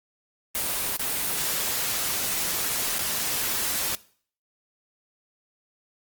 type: noise with dropouts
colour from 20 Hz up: white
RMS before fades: -27 dBFS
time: 0.55-3.95 s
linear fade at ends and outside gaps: 0 ms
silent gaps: 0.966-0.995 / 2.984-2.991 s
effects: noise-tail reverb RT60 0.5 s tail -20 dB re dry + Opus 24 kbps